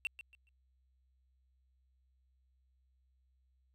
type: tone with echo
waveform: triangle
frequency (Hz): 2703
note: E7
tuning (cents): +43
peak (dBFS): -31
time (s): 0.05-0.07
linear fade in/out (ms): 0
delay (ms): 140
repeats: 3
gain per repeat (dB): -12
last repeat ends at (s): 0.49
effects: added 64 Hz sine -70 dBFS peak until 3.74 s